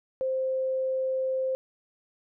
sine tone, 523.3 Hz, C5, in tune, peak -25 dBFS, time 0.21-1.55 s, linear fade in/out 0 ms, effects none

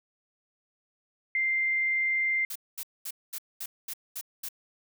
sine tone, 2093 Hz, C7, in tune, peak -24 dBFS, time 1.35-2.45 s, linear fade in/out 2 ms
blue noise bursts, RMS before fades -36 dBFS, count 8, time 2.5-4.488 s, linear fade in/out 5 ms, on 56 ms, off 220 ms
effects none

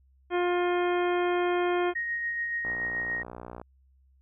harmonic tone, 354.1 Hz, F4, 24 cents sharp, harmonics 1 / 2 / 3 / 4 / 5 / 6 / 7 / 9, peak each -25 / -31 / -35 / -37 / -39 / -41 / -42 / -44 dBFS, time 0.3-1.94 s, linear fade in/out 50 ms
sine tone with tremolo, 1872 Hz, A#6, 7 cents sharp, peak -27 dBFS, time 1.95-3.23 s, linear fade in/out 10 ms, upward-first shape sine, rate 7 Hz, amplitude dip 30%
click train, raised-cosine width 1 ms, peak -26 dBFS, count 59, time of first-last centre 2.65-3.615 s, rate 60.1 Hz
effects added 66 Hz sine -59 dBFS peak until 4.21 s

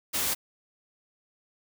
white noise, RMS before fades -28 dBFS, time 0.13-0.35 s, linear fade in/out 20 ms, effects none

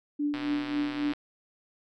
sine tone with tremolo, 292.3 Hz, D4, 8 cents flat, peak -24 dBFS, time 0.19-1.13 s, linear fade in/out 10 ms, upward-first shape triangle, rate 3.7 Hz, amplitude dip 75%
click train, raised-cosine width 0.3 ms, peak -22 dBFS, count 102, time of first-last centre 0.34-1.135 s, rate 127 Hz
effects none

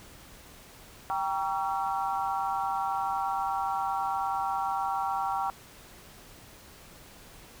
sine chord, G diminished seventh, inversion none, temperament just, 784 / 940.8 / 1128.9 / 1354.7 Hz, G5 / Bb5 / Db6 / Fb6, 0 / +16 / +31 / +47 cents, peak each -30 / -33 / -35 / -36 dBFS, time 1.1-5.5 s, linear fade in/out 0 ms, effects pink hiss -51 dBFS RMS until 7.6 s

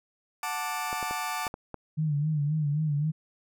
sawtooth chord, D major, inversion first, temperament just, 734.2 / 881 / 1174.7 Hz, F#5 / A5 / D6, -14 / +2 / 0 cents, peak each -32 / -30 / -30 dBFS, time 0.43-1.48 s, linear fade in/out 2 ms
clicks, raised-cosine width 1 ms, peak -22 dBFS, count 6, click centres 0.929 / 1.028 / 1.11 / 1.468 / 1.541 / 1.743 s
sine tone with vibrato, 150.2 Hz, D3, 39 cents sharp, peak -24 dBFS, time 1.97-3.12 s, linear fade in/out 20 ms, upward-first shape sine, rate 3.8 Hz, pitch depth 80 cents each way
effects none

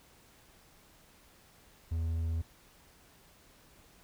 triangle tone, 82 Hz, E2, 9 cents flat, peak -28 dBFS, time 1.91-2.42 s, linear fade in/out 10 ms, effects pink hiss -61 dBFS RMS until 4.03 s

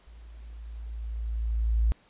sine tone with level ramp, 56 Hz, A1, 31 cents sharp, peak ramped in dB -46 to -19 dBFS, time 0.07-1.92 s, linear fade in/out 0 ms, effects pink hiss -61 dBFS RMS until 2.09 s + resampled to 8000 Hz

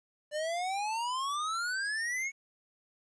square exponential sweep, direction up, 587.3 to 2231 Hz, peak -32 dBFS, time 0.31-2.32 s, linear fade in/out 50 ms, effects resampled to 22050 Hz + 11-bit

